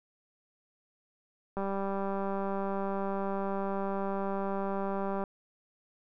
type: click train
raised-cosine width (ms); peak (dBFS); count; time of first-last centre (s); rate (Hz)
1; -21; 720; 1.57-5.238; 196
effects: none